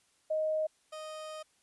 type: tone pair in turn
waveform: sine / 30% pulse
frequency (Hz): 624 / 621.4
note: D#5 / D#5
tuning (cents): +5 / -2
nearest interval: unison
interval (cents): 7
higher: first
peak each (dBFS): -28 / -38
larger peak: first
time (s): 0.3-0.67 / 0.92-1.43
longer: second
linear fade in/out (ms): 10
effects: white hiss -70 dBFS RMS until 1.62 s + resampled to 24000 Hz